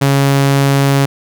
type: tone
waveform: sawtooth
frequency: 138.59 Hz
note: C#3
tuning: in tune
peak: -5 dBFS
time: 0.01-1.06 s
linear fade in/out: 10 ms
effects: none